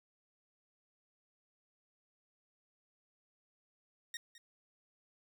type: tone with echo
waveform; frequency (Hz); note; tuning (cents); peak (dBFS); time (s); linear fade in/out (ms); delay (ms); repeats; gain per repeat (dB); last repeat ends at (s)
15% pulse; 1864.7; A#6; 0; -34; 4.14-4.17; 2; 210; 1; -15; 4.38
effects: none